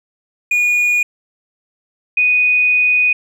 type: tone pair in turn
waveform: triangle / sine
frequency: 2447 / 2483 Hz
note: D#7 / D#7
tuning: -29 / -4 cents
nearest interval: unison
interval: 25 cents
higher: second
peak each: -10 dBFS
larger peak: neither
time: 0.51-1.03 / 2.17-3.13 s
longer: second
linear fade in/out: 5 ms
effects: none